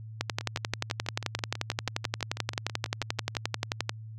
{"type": "two click trains", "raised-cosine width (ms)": 0.2, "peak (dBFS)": [-19, -10], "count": [19, 43], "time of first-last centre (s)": [[0.41, 3.351], [0.21, 3.894]], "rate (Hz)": [6.12, 11.4], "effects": ["added 110 Hz sine -40 dBFS peak until 4.18 s"]}